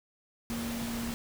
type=tone in noise; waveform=sine; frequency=233.1 Hz; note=A#3; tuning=in tune; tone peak=-34 dBFS; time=0.5-1.14 s; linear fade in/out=0 ms; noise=pink; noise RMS=-39 dBFS; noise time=0.5-1.14 s; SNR=+2 dB; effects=none